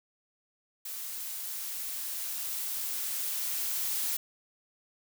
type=noise with level ramp; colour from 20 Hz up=blue; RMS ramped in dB=-39 to -31 dBFS; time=0.85-4.17 s; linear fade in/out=5 ms; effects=none